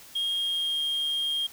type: tone with pitch glide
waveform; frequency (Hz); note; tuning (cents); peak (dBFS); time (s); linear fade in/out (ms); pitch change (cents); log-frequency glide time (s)
sine; 3245 to 3224; G#7 to G7; -41 to +48; -23; 0.15-1.47; 10; -11; 0.32-0.82
effects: tanh soft clip ceiling -24 dBFS + white hiss -49 dBFS RMS until 1.52 s